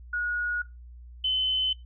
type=tone pair in turn; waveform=sine; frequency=1450 / 3043 Hz; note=F#6 / F#7; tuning=-35 / +48 cents; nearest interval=octave + minor second; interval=1283 cents; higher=second; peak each=-26 / -23 dBFS; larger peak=second; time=0.13-0.62 / 1.24-1.73 s; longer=neither; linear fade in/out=5 ms; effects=noise-tail reverb RT60 0.2 s tail -18 dB re dry + added 60 Hz sine -43 dBFS peak until 1.85 s